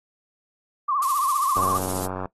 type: tone with vibrato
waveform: sine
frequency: 1119 Hz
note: C#6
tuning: 16 cents sharp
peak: -20 dBFS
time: 0.88-1.78 s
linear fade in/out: 10 ms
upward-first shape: triangle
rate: 15 Hz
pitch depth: 140 cents each way
type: noise with tremolo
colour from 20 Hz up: violet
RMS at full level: -26 dBFS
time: 1.02-2.06 s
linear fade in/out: 2 ms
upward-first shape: sine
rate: 15 Hz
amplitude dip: 40%
type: click train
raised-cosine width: 1 ms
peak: -16 dBFS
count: 65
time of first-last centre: 1.57-2.257 s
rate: 93.2 Hz
effects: noise-tail reverb RT60 0.1 s tail -18 dB re dry + AAC 32 kbps